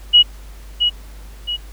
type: tone with echo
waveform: sine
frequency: 2911 Hz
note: F#7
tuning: 29 cents flat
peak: -5 dBFS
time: 0.13-0.23 s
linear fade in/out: 20 ms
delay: 670 ms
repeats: 2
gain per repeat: -7 dB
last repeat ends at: 1.57 s
effects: added 50 Hz sine -34 dBFS peak until 1.72 s + pink hiss -46 dBFS RMS until 1.72 s